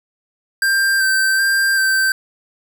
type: tone with vibrato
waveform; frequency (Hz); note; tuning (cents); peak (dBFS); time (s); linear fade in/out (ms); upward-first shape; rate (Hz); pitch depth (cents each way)
square; 1570; G6; +2; -14; 0.62-2.12; 2; square; 1.3; 17
effects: none